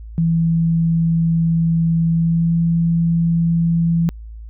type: tone with pitch glide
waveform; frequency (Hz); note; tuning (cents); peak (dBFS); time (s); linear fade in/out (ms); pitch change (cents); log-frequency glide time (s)
sine; 165.4 to 167.42; E3 to E3; +6 to +27; -13; 0.18-4.09; 0; +21; 2.11-2.55
effects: added 55 Hz sine -31 dBFS peak until 4.49 s